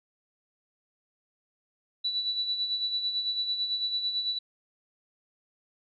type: tone with tremolo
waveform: sine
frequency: 3951 Hz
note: B7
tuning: in tune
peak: -25 dBFS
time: 2.04-4.39 s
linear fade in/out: 10 ms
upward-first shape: sine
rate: 9 Hz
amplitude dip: 55%
effects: none